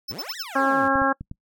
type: tone bursts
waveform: square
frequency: 5280 Hz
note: E8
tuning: 2 cents sharp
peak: -28 dBFS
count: 4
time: 0.08-0.431 s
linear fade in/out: 10 ms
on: 42 ms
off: 61 ms
type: exponential two-way sweep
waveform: 15% pulse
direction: up then down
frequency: 81.4 to 2029 to 81.4 Hz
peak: -29 dBFS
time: 0.1-0.88 s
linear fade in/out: 5 ms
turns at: 0.36 s
type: harmonic tone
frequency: 271.2 Hz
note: C#4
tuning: 38 cents flat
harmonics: 1 / 2 / 3 / 4 / 5 / 6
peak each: -25 / -25 / -25 / -25 / -25 / -25 dBFS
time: 0.55-1.13 s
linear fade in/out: 10 ms
type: clicks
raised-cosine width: 5 ms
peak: -22 dBFS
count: 4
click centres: 0.956 / 1.018 / 1.21 / 1.314 s
effects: noise-tail reverb RT60 0.1 s tail -24 dB re dry